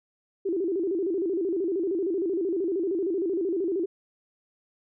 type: tone with vibrato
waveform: sine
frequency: 361.4 Hz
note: F#4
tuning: 41 cents flat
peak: -24 dBFS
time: 0.45-3.86 s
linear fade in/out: 10 ms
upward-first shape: square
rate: 13 Hz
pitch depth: 140 cents each way
effects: none